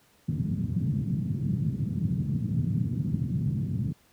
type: band-pass noise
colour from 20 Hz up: pink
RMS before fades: -28 dBFS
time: 0.28-3.93 s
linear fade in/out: 10 ms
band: 110 to 190 Hz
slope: 24 dB/octave
effects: pink hiss -62 dBFS RMS until 4.12 s + high-pass 60 Hz 12 dB/octave